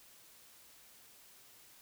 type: silence
effects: white hiss -60 dBFS RMS until 1.81 s